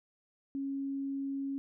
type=tone; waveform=sine; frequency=274.7 Hz; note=C#4; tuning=16 cents flat; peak=-33 dBFS; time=0.55-1.58 s; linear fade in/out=0 ms; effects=none